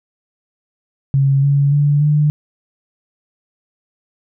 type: tone with pitch steps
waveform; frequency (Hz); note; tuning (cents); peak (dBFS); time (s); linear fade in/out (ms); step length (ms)
sine; 137.3 / 141.16 / 145.13 / 149.21; C#3 / C#3 / D3 / D3; -16 / +32 / -20 / +28; -10; 1.14-2.3; 0; 290
effects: none